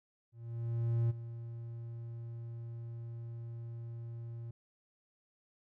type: tone with ADSR envelope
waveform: triangle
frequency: 116.54 Hz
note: A#2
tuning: in tune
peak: -25 dBFS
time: 0.32-4.51 s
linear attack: 780 ms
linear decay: 19 ms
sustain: -14 dB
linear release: 5 ms
effects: none